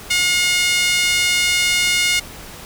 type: tone with high-pass filter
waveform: 5% pulse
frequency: 718 Hz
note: F5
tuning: 48 cents sharp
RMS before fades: -17 dBFS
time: 0.1-2.2 s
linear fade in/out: 10 ms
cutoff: 2100 Hz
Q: 2.8
effects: pink hiss -36 dBFS RMS until 2.65 s